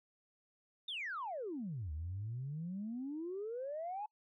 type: exponential two-way sweep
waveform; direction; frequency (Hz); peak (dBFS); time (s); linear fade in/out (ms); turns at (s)
sine; down then up; 3751 to 73.42 to 865; -38; 0.88-4.06; 5; 1.92
effects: noise-tail reverb RT60 0.1 s tail -26 dB re dry + tanh soft clip ceiling -34 dBFS